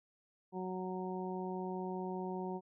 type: harmonic tone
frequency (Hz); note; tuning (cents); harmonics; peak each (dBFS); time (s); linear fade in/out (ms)
185; F#3; 0; 1 / 2 / 3 / 4 / 5; -41 / -41 / -51 / -46 / -46; 0.52-2.61; 50
effects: none